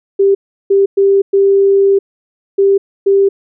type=tone bursts at uneven times; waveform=sine; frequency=394.2 Hz; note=G4; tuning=10 cents sharp; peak=-6 dBFS; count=6; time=0.19-0.35 / 0.7-0.86 / 0.97-1.22 / 1.33-1.99 / 2.58-2.78 / 3.06-3.29 s; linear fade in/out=10 ms; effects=none